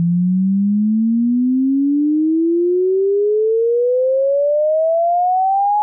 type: exponential sweep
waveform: sine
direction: up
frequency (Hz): 168.1 to 845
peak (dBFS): -12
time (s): 0-5.82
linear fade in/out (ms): 0
effects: none